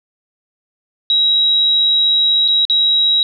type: tone with dropouts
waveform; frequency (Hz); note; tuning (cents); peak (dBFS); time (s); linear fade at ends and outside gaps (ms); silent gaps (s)
sine; 3849; B7; -45; -10; 1.1-3.23; 1; 2.479-2.484 / 2.652-2.698
effects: none